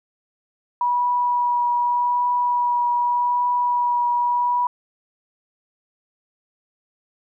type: tone with vibrato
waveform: sine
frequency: 971 Hz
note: B5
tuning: 30 cents flat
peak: -17 dBFS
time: 0.81-4.67 s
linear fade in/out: 2 ms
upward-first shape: triangle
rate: 0.84 Hz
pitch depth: 13 cents each way
effects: none